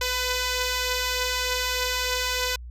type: beating tone pair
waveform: 5% pulse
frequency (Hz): 498.6 / 501.9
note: B4 / B4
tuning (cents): +16 / +28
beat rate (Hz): 3.3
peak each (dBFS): -21 / -13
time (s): 0.01-2.56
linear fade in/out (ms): 5
effects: added 60 Hz sine -36 dBFS peak until 2.7 s + resampled to 32000 Hz